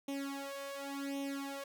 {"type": "tone with flanger", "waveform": "sawtooth", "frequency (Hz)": 277.6, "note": "C#4", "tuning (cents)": 3, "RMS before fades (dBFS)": -41, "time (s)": [0.08, 1.64], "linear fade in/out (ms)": 5, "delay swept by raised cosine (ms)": [0.32, 1.92], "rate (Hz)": 0.9, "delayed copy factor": 1, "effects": []}